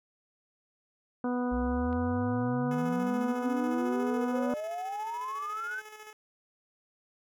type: harmonic tone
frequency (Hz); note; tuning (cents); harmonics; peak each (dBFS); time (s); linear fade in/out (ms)
246.9; B3; 0; 1 / 2 / 3 / 4 / 5 / 6; -29 / -35 / -39 / -41 / -43 / -45; 1.24-4.54; 2
type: exponential sweep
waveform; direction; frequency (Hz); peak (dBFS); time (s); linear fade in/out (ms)
sine; up; 59 to 1568; -33; 1.51-5.81; 20
type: click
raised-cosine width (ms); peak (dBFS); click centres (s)
0.3; -36; 1.929
type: tone with tremolo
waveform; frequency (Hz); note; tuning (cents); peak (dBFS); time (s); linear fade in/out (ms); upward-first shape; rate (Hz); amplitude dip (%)
10% pulse; 428.1; A4; -47; -36; 2.71-6.13; 2; square; 14; 45
effects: none